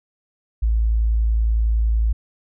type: tone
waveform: sine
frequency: 55.4 Hz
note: A1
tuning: 13 cents sharp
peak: -15 dBFS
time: 0.62-2.13 s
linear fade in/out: 10 ms
effects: none